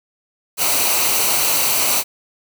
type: noise with comb filter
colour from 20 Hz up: white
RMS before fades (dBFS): -17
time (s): 0.57-2.04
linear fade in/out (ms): 50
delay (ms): 0.58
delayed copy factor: -0.55
effects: none